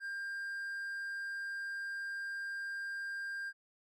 triangle tone, 1597 Hz, G6, 32 cents sharp, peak -36 dBFS, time 0-3.53 s, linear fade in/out 50 ms, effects none

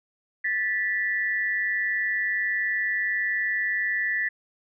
sine tone pair together, 1760 / 1961.4 Hz, A6 / B6, 0 / -12 cents, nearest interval major second, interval 188 cents, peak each -26 / -26 dBFS, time 0.44-4.29 s, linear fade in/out 10 ms, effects none

